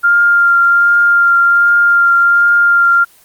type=tone with vibrato; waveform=sine; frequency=1396.9 Hz; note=F6; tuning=in tune; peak=-6 dBFS; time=0.03-3.05 s; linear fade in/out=20 ms; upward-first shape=triangle; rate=1.3 Hz; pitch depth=14 cents each way; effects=white hiss -46 dBFS RMS until 3.24 s + Opus 24 kbps